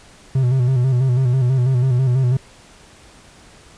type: tone with vibrato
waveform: triangle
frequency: 127.7 Hz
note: C3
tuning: 42 cents flat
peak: -11 dBFS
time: 0.35-2.37 s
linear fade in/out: 5 ms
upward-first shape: square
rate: 6.1 Hz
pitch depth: 66 cents each way
effects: pink hiss -46 dBFS RMS until 3.77 s + resampled to 22050 Hz